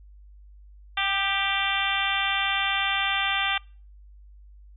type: harmonic tone with a mistuned harmonic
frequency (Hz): 392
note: G4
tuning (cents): 0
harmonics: 2 / 3 / 4 / 5 / 6 / 7 / 8 / 9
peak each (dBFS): -31 / -31 / -31 / -31 / -31 / -31 / -31 / -31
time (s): 0.97-3.58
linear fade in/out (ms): 5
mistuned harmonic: 3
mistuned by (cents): +28
effects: noise-tail reverb RT60 0.4 s tail -26 dB re dry + added 50 Hz sine -46 dBFS peak until 4.76 s